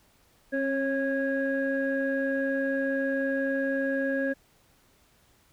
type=tone cluster; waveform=sine; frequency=269.9 / 546 / 1649 Hz; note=C#4 / C#5 / G#6; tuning=-46 / -26 / -13 cents; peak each=-28 / -28 / -31 dBFS; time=0.52-4.34 s; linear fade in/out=20 ms; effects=tanh soft clip ceiling -17 dBFS + pink hiss -63 dBFS RMS until 5.52 s